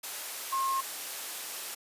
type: tone in noise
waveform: sine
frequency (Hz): 1072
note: C6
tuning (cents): +42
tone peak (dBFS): -27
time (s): 0.52-0.81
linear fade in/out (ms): 10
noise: white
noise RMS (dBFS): -38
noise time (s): 0.03-1.75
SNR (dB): +8
effects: high-pass 400 Hz 12 dB/octave + resampled to 32000 Hz